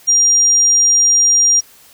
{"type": "tone", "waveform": "sine", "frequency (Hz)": 5700, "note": "F8", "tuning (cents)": 34, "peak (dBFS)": -8, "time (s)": [0.07, 1.61], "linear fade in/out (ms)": 20, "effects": ["white hiss -45 dBFS RMS until 1.93 s"]}